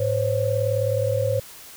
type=tone cluster; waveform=sine; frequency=107.7 / 512 / 551 Hz; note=A2 / C5 / C#5; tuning=-37 / -38 / -11 cents; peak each=-24 dBFS; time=0-1.4 s; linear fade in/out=5 ms; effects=white hiss -43 dBFS RMS until 1.76 s